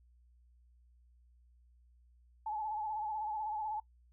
sine tone with vibrato, 857 Hz, A5, 46 cents flat, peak -35 dBFS, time 2.46-3.8 s, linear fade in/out 5 ms, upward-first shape sine, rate 16 Hz, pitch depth 53 cents each way, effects noise-tail reverb RT60 0.1 s tail -21 dB re dry + added 60 Hz sine -62 dBFS peak until 4.12 s

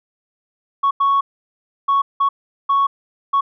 sine tone bursts at uneven times, 1110 Hz, C#6, 2 cents sharp, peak -11 dBFS, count 6, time 0.83-0.91 / 1-1.21 / 1.88-2.02 / 2.2-2.29 / 2.69-2.87 / 3.33-3.41 s, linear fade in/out 10 ms, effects tanh soft clip ceiling -10 dBFS

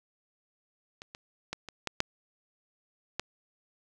clicks, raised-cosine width 0.2 ms, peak -26 / -26 / -17 / -24 / -14 / -8 / -13 dBFS, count 7, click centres 1.019 / 1.149 / 1.53 / 1.687 / 1.873 / 2.004 / 3.196 s, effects none

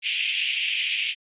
pink band-pass noise, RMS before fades -26 dBFS, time 0.02-1.15 s, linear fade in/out 50 ms, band 2400 to 3200 Hz, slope 48 dB/octave, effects resampled to 8000 Hz

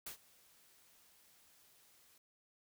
white noise with ADSR envelope, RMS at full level -44 dBFS, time 0.06-2.18 s, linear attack 7 ms, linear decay 98 ms, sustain -23 dB, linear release 3 ms, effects none

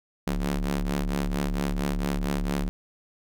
sawtooth ring-modulated tone, 71.2 Hz, C#2, 47 cents sharp, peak -18 dBFS, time 0.27-2.69 s, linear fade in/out 0 ms, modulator 109 Hz, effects none

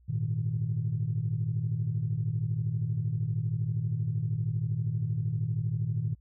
sine chord, Ab suspended second, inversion none, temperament equal, 103.83 / 116.54 / 155.56 Hz, Ab2 / Bb2 / Eb3, 0 / 0 / 0 cents, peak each -33 / -29 / -32 dBFS, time 0.08-6.15 s, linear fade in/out 20 ms, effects tanh soft clip ceiling -19 dBFS + added 60 Hz sine -57 dBFS peak until 6.2 s

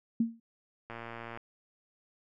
sine tone with exponential decay, 229.2 Hz, A#3, 29 cents flat, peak -21 dBFS, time 0.2-0.4 s, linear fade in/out 5 ms, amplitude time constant 42 ms
click train, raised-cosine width 0.5 ms, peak -27 dBFS, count 56, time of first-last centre 0.9-1.374 s, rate 116 Hz
effects none

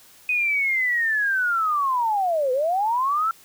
sine linear two-way sweep, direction down then up, 2511 to 493.9 to 1354 Hz, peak -19 dBFS, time 0.29-3.31 s, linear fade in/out 2 ms, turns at 2.52 s, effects white hiss -51 dBFS RMS until 3.44 s

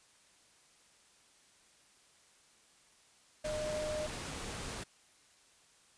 sine tone in noise, 611 Hz, D#5, 32 cents flat, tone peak -35 dBFS, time 3.44-4.07 s, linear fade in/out 10 ms, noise pink, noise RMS -42 dBFS, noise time 3.44-4.84 s, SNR +4 dB, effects white hiss -65 dBFS RMS until 5.97 s + resampled to 22050 Hz

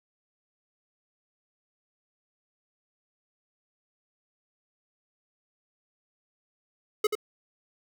square tone with echo, 425.2 Hz, G#4, 41 cents sharp, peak -21 dBFS, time 7.04-7.07 s, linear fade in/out 5 ms, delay 83 ms, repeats 1, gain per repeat -6 dB, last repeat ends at 7.153 s, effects none

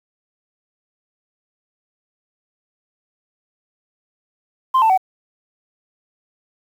sine tone with pitch steps, 1044 / 888.1 / 755.5 Hz, C6 / A5 / F#5, -4 / +16 / +36 cents, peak -9 dBFS, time 4.74-4.977 s, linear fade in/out 10 ms, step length 79 ms, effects tanh soft clip ceiling -9 dBFS + 7-bit

